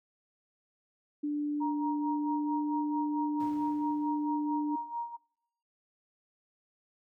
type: tone with pitch glide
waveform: sine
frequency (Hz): 294.3 to 297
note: D4 to D4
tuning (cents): +4 to +20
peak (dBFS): -29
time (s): 1.23-4.76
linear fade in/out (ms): 10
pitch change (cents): +16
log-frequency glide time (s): 1.8-2.68
type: tone with tremolo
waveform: sine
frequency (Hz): 940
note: A#5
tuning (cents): +14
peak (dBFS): -31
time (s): 1.6-5.17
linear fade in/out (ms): 20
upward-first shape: sine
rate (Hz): 4.5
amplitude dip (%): 75
type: noise with exponential decay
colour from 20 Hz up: brown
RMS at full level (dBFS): -41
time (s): 3.4-4.88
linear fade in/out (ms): 2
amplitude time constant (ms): 320
effects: noise-tail reverb RT60 0.8 s tail -25 dB re dry + high-pass 150 Hz 12 dB/octave